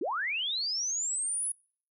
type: linear sweep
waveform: sine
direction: up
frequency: 271.3 to 10460 Hz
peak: -29 dBFS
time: 0.01-1.52 s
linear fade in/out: 5 ms
effects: noise-tail reverb RT60 0.5 s tail -26 dB re dry